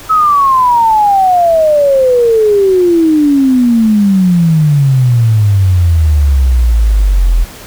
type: exponential sweep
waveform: sine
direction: down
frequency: 1300 to 40.58 Hz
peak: -5 dBFS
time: 0.09-7.45 s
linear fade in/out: 20 ms
effects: pink hiss -31 dBFS RMS until 7.66 s